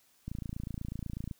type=click train; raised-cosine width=5 ms; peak=-25 dBFS; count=30; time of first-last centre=0.28-1.312 s; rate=28.1 Hz; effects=white hiss -67 dBFS RMS until 1.39 s